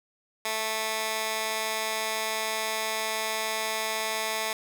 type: tone with high-pass filter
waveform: 15% pulse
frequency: 219.7 Hz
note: A3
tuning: 2 cents flat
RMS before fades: -30 dBFS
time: 0.45-4.53 s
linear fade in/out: 2 ms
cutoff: 940 Hz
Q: 0.54
effects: none